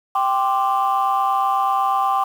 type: chord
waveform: sine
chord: G suspended fourth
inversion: none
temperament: equal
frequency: 784 / 1046.5 / 1174.7 Hz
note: G5 / C6 / D6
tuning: 0 / 0 / 0 cents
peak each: -18 / -21 / -20 dBFS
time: 0.15-2.24 s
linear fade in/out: 5 ms
effects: tanh soft clip ceiling -10 dBFS + 7-bit